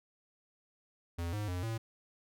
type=tone with pitch steps; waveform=square; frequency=85.1 / 104.8 / 89.6 / 112.9 Hz; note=F2 / G#2 / F2 / A2; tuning=-44 / +16 / +45 / +45 cents; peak=-35 dBFS; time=1.18-1.78 s; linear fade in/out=10 ms; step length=150 ms; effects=none